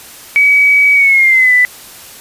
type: tone with pitch glide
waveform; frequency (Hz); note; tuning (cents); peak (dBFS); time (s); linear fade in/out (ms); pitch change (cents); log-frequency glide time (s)
sine; 2273 to 1990.2; C#7 to B6; +43 to +13; -5; 0.36-1.65; 0; -230; 0.94-1.53
effects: white hiss -34 dBFS RMS until 2.2 s + resampled to 32000 Hz